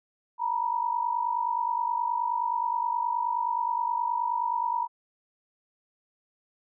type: tone pair together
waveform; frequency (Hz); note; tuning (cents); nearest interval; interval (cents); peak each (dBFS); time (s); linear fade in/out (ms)
sine; 921 / 970.5; A#5 / B5; -21 / -31; minor second; 90; -29 / -27; 0.38-4.88; 50
effects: none